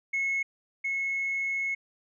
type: tone pair in turn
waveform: sine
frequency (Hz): 2183 / 2183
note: C#7 / C#7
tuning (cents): -27 / -27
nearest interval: unison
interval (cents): 0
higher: neither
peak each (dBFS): -24 / -26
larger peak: first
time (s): 0.13-0.43 / 0.84-1.75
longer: second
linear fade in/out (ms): 10
effects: tanh soft clip ceiling -23 dBFS